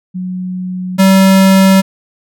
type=tone pair in turn; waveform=sine / square; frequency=183.3 / 191.8 Hz; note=F#3 / G3; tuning=-16 / -37 cents; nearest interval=minor second; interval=79 cents; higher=second; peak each=-17 / -5 dBFS; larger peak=second; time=0.14-0.98 / 0.98-1.82 s; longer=neither; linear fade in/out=20 ms; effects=none